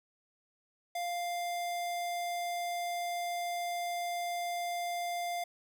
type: tone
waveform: square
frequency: 698.5 Hz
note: F5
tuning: in tune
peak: -34 dBFS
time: 0.95-5.44 s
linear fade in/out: 5 ms
effects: none